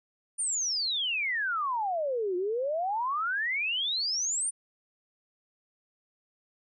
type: exponential two-way sweep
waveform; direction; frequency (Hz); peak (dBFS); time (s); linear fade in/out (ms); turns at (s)
sine; down then up; 9397 to 349.2 to 9397; -27; 0.38-4.51; 20; 2.36
effects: none